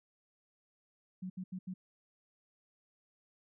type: tone bursts at uneven times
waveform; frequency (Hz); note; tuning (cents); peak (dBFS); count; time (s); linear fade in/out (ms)
sine; 185; F#3; 0; -38; 4; 1.22-1.3 / 1.37-1.44 / 1.52-1.59 / 1.67-1.74; 10
effects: none